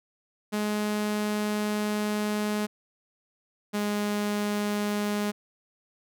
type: tone pair in turn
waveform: sawtooth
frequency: 210 / 207.2 Hz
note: G#3 / G#3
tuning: +19 / -4 cents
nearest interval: unison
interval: 23 cents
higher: first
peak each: -22 dBFS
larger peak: neither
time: 0.52-2.67 / 3.73-5.32 s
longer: first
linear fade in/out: 20 ms
effects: none